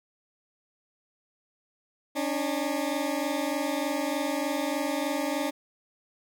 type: tone pair together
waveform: 20% pulse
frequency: 277.2 / 300.5 Hz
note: C#4 / D4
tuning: 0 / +40 cents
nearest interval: minor second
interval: 140 cents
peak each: -25 dBFS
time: 2.15-5.51 s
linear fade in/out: 20 ms
effects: none